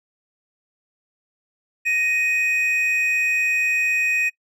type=tone pair together; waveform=triangle; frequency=1864.7 / 2502 Hz; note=A#6 / D#7; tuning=0 / +9 cents; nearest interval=perfect fourth; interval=509 cents; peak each=-25 / -17 dBFS; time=1.85-4.3 s; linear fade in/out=20 ms; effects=noise-tail reverb RT60 0.1 s tail -22 dB re dry